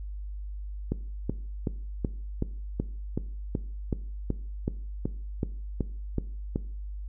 click train, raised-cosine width 3 ms, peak -14 dBFS, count 16, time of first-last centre 0.92-6.559 s, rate 2.66 Hz, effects noise-tail reverb RT60 0.5 s tail -18 dB re dry + added 50 Hz sine -34 dBFS peak until 7.08 s

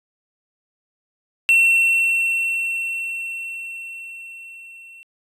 triangle tone with level ramp, 2709 Hz, E7, 47 cents sharp, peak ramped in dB -9 to -39 dBFS, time 1.49-5.03 s, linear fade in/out 0 ms, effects resampled to 32000 Hz

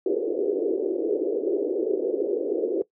pink band-pass noise, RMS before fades -25 dBFS, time 0.06-2.82 s, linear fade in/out 2 ms, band 340 to 480 Hz, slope 48 dB/octave, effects noise-tail reverb RT60 0.1 s tail -19 dB re dry

